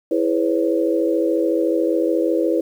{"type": "chord", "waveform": "sine", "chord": "C# minor seventh", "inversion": "first", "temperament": "equal with one note detuned", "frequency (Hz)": [329.6, 415.3, 500.5, 554.4], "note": ["E4", "G#4", "B4", "C#5"], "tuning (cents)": [0, 0, 23, 0], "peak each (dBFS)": [-19, -24, -21, -24], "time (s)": [0.11, 2.61], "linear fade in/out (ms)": 5, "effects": ["8-bit"]}